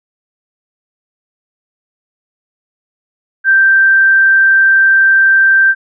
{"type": "tone", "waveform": "sine", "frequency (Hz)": 1568, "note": "G6", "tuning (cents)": 0, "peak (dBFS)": -5, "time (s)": [3.44, 5.75], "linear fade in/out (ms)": 50, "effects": []}